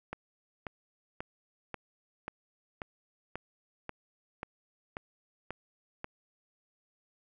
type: click train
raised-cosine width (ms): 0.5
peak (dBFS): -22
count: 12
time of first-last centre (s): 0.13-6.044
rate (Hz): 1.86
effects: none